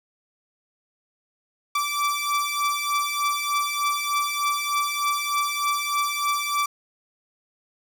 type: beating tone pair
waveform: sawtooth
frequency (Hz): 1162 / 1165.3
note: D6 / D6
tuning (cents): -19 / -14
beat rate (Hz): 3.3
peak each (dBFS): -23 / -21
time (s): 1.75-6.66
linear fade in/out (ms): 5
effects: none